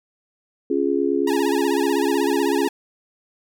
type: chord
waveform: sine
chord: Db major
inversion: none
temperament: just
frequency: 277.2 / 346.5 / 415.8 Hz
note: Db4 / F4 / Ab4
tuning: 0 / -14 / +2 cents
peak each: -22 dBFS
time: 0.7-2.68 s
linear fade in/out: 5 ms
type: tone with vibrato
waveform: sawtooth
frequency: 891 Hz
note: A5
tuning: 22 cents sharp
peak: -22 dBFS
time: 1.27-2.69 s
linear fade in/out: 5 ms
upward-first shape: sine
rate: 16 Hz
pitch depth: 140 cents each way
effects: none